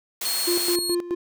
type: high-pass noise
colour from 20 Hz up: white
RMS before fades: -29 dBFS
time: 0.21-0.76 s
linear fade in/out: 5 ms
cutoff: 320 Hz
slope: 12 dB/octave
type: tone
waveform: 25% pulse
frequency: 4305 Hz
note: C8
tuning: 49 cents sharp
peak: -20 dBFS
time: 0.25-0.95 s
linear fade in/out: 5 ms
type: tone with tremolo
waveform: triangle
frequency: 349.2 Hz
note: F4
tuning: in tune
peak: -19 dBFS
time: 0.47-1.15 s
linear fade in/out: 10 ms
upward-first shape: square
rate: 4.7 Hz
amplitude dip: 75%
effects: none